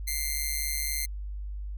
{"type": "tone with amplitude modulation", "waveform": "5% pulse", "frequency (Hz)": 2093, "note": "C7", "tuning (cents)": 0, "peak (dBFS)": -16, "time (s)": [0.07, 1.06], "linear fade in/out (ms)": 10, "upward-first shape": "sine", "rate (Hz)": 144, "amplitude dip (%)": 70, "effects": ["added 50 Hz sine -33 dBFS peak until 1.77 s"]}